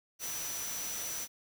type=tone in noise; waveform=sine; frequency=5920 Hz; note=F#8; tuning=in tune; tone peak=-39 dBFS; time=0.19-1.28 s; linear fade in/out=50 ms; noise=white; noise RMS=-40 dBFS; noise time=0.19-1.28 s; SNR=-2 dB; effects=none